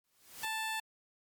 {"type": "noise with exponential growth", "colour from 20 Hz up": "white", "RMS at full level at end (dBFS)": -42, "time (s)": [0.04, 0.45], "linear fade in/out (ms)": 2, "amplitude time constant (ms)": 87}
{"type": "tone", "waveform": "15% pulse", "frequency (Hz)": 881, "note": "A5", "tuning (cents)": 2, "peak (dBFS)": -28, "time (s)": [0.43, 0.8], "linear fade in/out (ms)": 5}
{"effects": ["MP3 96 kbps"]}